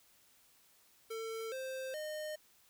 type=tone with pitch steps; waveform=square; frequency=448.4 / 524.1 / 612.5 Hz; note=A4 / C5 / D#5; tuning=+33 / +3 / -27 cents; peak=-40 dBFS; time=1.1-2.36 s; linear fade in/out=10 ms; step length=420 ms; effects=white hiss -67 dBFS RMS until 2.69 s